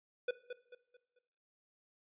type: tone with echo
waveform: square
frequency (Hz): 493.9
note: B4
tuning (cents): 0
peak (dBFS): -32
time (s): 0.28-0.31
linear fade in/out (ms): 5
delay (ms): 220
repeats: 4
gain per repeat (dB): -9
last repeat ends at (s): 1.19
effects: noise-tail reverb RT60 0.7 s tail -17 dB re dry + resampled to 8000 Hz